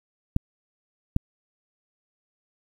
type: clicks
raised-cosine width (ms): 5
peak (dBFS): -8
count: 2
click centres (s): 0.364 / 1.164
effects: 8-bit